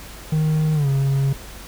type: tone with pitch glide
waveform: triangle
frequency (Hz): 155.56 to 137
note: D#3 to C#3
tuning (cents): 0 to -20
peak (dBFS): -14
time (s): 0.32-1.33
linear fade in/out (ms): 5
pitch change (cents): -220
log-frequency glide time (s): 0.74-0.88
effects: added 50 Hz sine -39 dBFS peak until 1.67 s + pink hiss -39 dBFS RMS until 1.67 s